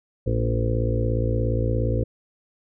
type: harmonic tone with a mistuned harmonic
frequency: 57.1 Hz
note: A#1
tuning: 35 cents flat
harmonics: 1 / 2 / 4 / 5 / 6 / 7 / 8 / 9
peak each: -25 / -23 / -33 / -34 / -33 / -37 / -31 / -30 dBFS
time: 0.26-2.04 s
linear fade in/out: 10 ms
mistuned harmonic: 4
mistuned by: +16 cents
effects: none